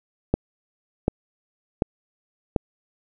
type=click train; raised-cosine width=2 ms; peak=-5 dBFS; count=4; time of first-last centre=0.34-2.562 s; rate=1.35 Hz; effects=none